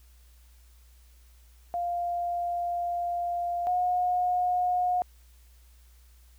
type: tone pair in turn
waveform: sine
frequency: 698.5 / 721.5 Hz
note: F5 / F#5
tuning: 0 / -44 cents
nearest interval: minor second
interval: 56 cents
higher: second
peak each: -27 / -23 dBFS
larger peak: second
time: 1.74-3.67 / 3.67-5.02 s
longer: first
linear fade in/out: 0 ms
effects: added 60 Hz sine -53 dBFS peak until 6.38 s + white hiss -64 dBFS RMS until 6.38 s